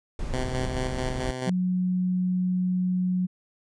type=noise; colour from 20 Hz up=brown; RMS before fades=-31 dBFS; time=0.19-1.31 s; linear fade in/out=2 ms
type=tone with tremolo; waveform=10% pulse; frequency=128.1 Hz; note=C3; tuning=36 cents flat; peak=-19 dBFS; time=0.33-1.5 s; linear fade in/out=5 ms; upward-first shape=square; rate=4.6 Hz; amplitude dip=40%
type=tone; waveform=sine; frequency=182.5 Hz; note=F#3; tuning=24 cents flat; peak=-22 dBFS; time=1.46-3.27 s; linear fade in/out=20 ms
effects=resampled to 22050 Hz

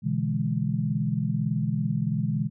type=chord; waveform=sine; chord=E dominant seventh; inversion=second; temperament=equal; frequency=123.47 / 146.83 / 164.81 / 207.7 Hz; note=B2 / D3 / E3 / G#3; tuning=0 / 0 / 0 / 0 cents; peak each=-29 dBFS; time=0.02-2.5 s; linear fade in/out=50 ms; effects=none

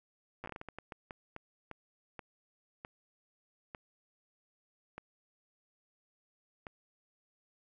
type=slowing click train; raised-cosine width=0.5 ms; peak=-28 dBFS; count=19; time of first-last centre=0.44-6.668 s; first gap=8 ms; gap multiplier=1.37; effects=none

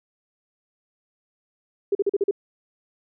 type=tone bursts; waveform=sine; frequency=399.9 Hz; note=G4; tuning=35 cents sharp; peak=-17 dBFS; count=6; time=1.92-2.311 s; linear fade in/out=5 ms; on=31 ms; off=41 ms; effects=none

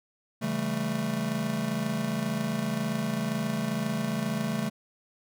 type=chord; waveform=square; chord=A dominant seventh; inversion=first; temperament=just; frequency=137.5 / 165 / 198 / 220 Hz; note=C#3 / E3 / G3 / A3; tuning=-14 / +2 / +18 / 0 cents; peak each=-36 / -36 / -35 / -31 dBFS; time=0.41-4.7 s; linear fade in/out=20 ms; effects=none

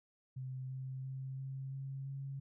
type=tone with pitch steps; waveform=sine; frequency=130 / 131.36 / 132.73 / 134.12 / 135.52 / 136.94 Hz; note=C3 / C3 / C3 / C3 / C#3 / C#3; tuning=-11 / +7 / +25 / +43 / -39 / -21 cents; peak=-40 dBFS; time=0.36-2.4 s; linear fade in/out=10 ms; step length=340 ms; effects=none

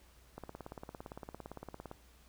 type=click train; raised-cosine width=1 ms; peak=-30 dBFS; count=28; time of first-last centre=0.38-1.914 s; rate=17.6 Hz; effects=added 60 Hz sine -62 dBFS peak until 2.28 s + pink hiss -65 dBFS RMS until 2.28 s

